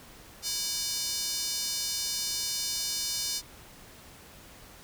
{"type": "tone with high-pass filter", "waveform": "square", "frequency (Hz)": 329.6, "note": "E4", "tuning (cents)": 0, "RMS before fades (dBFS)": -32, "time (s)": [0.42, 3.42], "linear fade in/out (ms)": 50, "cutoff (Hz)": 5000, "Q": 2.2, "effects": ["pink hiss -51 dBFS RMS until 4.83 s"]}